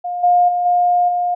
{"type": "tone with level steps", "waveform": "sine", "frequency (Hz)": 710, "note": "F5", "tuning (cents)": 28, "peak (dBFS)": [-20, -9, -15, -11, -15], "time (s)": [0.04, 1.35], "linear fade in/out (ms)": 10, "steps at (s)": [0.23, 0.48, 0.65, 1.08], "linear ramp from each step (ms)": 10, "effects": []}